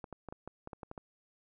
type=clicks; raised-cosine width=1 ms; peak=-29 dBFS; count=10; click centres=0.042 / 0.127 / 0.287 / 0.325 / 0.476 / 0.674 / 0.732 / 0.832 / 0.914 / 0.978 s; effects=none